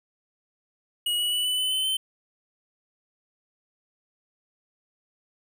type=tone with pitch steps; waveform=square; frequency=2903 / 2932 / 2961 / 2990 / 3019 / 3049 / 3079 Hz; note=F#7 / F#7 / F#7 / F#7 / F#7 / G7 / G7; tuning=-34 / -16 / +1 / +17 / +34 / -49 / -32 cents; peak=-24 dBFS; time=1.06-1.97 s; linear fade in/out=5 ms; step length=130 ms; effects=none